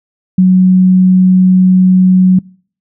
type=tone; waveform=sine; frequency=185 Hz; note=F#3; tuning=in tune; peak=-3 dBFS; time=0.38-2.39 s; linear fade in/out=5 ms; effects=noise-tail reverb RT60 0.5 s tail -25 dB re dry